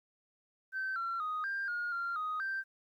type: tone with pitch steps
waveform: sine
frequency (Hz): 1544 / 1361 / 1246 / 1591 / 1430 / 1385 / 1249 / 1567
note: G6 / F6 / D#6 / G6 / F6 / F6 / D#6 / G6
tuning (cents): -27 / -45 / +2 / +25 / +41 / -15 / +6 / -1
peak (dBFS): -32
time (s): 0.72-2.64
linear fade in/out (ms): 50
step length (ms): 240
effects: tanh soft clip ceiling -30 dBFS + 12-bit